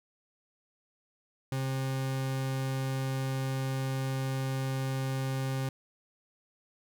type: tone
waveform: 40% pulse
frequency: 133.2 Hz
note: C3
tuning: 31 cents sharp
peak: -29 dBFS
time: 1.52-5.69 s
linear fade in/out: 2 ms
effects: none